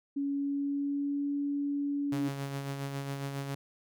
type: tone with pitch glide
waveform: sine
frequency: 280.7 to 284.9 Hz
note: C#4 to C#4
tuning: +22 to +48 cents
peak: -29 dBFS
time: 0.16-2.29 s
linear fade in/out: 10 ms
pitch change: +26 cents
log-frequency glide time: 0.31-1.31 s
type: tone with tremolo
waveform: sawtooth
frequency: 138.8 Hz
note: C#3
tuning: 3 cents sharp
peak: -29 dBFS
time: 2.12-3.55 s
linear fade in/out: 5 ms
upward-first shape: sine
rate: 7.3 Hz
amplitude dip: 40%
effects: none